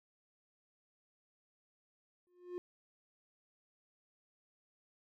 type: tone with exponential growth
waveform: triangle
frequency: 356.6 Hz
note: F4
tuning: 36 cents sharp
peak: -34 dBFS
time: 2.27-2.58 s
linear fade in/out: 0 ms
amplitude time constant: 66 ms
effects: none